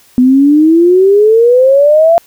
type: exponential sweep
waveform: sine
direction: up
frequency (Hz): 246.9 to 687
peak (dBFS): -3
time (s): 0.18-2.18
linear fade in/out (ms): 0
effects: white hiss -45 dBFS RMS until 2.26 s